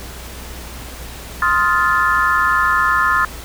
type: chord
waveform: sine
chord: F dominant seventh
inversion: second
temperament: just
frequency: 1047.7 / 1257.2 / 1396.9 / 1746.1 Hz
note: C6 / Eb6 / F6 / A6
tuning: +2 / +18 / 0 / -14 cents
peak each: -18 dBFS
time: 1.42-3.25 s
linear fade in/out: 2 ms
effects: added 60 Hz sine -33 dBFS peak until 3.44 s + pink hiss -34 dBFS RMS until 3.44 s